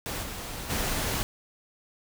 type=noise with level steps; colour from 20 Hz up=pink; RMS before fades=-33 / -37 / -29 dBFS; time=0.06-1.23 s; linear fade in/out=0 ms; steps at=0.22 / 0.69 s; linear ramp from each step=20 ms; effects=none